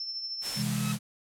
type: tone with tremolo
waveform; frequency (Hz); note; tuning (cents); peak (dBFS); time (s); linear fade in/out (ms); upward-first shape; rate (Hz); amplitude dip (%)
sine; 5340; E8; +22; -31; 0-0.62; 2; triangle; 13; 50
type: noise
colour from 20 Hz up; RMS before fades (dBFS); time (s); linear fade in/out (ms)
white; -36; 0.41-0.99; 50
type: tone with exponential growth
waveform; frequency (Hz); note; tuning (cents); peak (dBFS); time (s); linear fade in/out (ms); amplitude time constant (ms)
20% pulse; 1290; E6; -38; -29; 0.51-0.92; 2; 87
type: chord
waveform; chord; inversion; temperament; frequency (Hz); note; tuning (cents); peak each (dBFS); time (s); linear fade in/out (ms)
sine; C augmented; none; equal; 130.81 / 164.81 / 207.7; C3 / E3 / G#3; 0 / 0 / 0; -32 / -34 / -31; 0.55-0.99; 50
effects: low-pass 11000 Hz 12 dB/octave